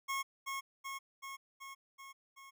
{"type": "tone with echo", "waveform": "25% pulse", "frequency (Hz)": 1089, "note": "C#6", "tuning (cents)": -31, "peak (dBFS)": -31, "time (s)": [0.08, 0.23], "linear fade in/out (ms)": 20, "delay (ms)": 380, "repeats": 6, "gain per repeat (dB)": -3, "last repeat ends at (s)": 2.51, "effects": []}